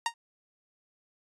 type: tone with exponential decay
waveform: sawtooth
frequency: 930 Hz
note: A#5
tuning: 4 cents flat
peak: -19 dBFS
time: 0.06-0.14 s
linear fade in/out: 2 ms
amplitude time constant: 16 ms
effects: resampled to 22050 Hz